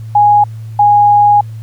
sine tone pair in turn, 828 / 824.8 Hz, G#5 / G#5, -5 / -12 cents, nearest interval unison, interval 7 cents, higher first, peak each -4 dBFS, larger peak neither, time 0.15-0.44 / 0.79-1.41 s, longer second, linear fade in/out 5 ms, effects added 111 Hz sine -23 dBFS peak until 1.62 s + pink hiss -48 dBFS RMS until 1.62 s

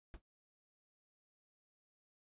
brown noise with exponential decay, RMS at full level -45 dBFS, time 0.14-0.22 s, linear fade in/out 0 ms, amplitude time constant 16 ms, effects resampled to 8000 Hz

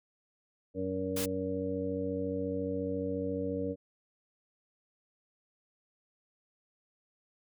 harmonic tone, 94.3 Hz, F#2, 33 cents sharp, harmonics 1 / 2 / 3 / 5 / 6, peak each -41 / -40 / -36 / -35 / -40 dBFS, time 0.74-3.76 s, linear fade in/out 50 ms
white noise, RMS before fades -36 dBFS, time 1.16-1.26 s, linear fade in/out 10 ms
effects none

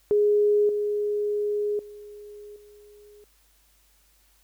sine tone with level steps, 415.3 Hz, G#4, in tune, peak -17 / -23 / -40 / -48 dBFS, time 0.11-3.24 s, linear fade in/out 0 ms, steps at 0.69 / 1.79 / 2.56 s, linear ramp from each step 2 ms, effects added 50 Hz sine -63 dBFS peak until 4.43 s + white hiss -63 dBFS RMS until 4.43 s

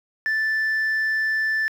sine tone, 1760 Hz, A6, in tune, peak -17 dBFS, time 0.26-1.68 s, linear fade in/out 0 ms, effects tanh soft clip ceiling -19 dBFS + 8-bit

